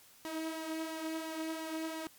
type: tone with flanger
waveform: sawtooth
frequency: 320 Hz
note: D#4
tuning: 49 cents sharp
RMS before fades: -39 dBFS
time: 0.25-2.07 s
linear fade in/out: 0 ms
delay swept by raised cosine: 1 to 3.6 ms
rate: 2.9 Hz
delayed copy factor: +0.5
effects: white hiss -60 dBFS RMS until 2.18 s + MP3 96 kbps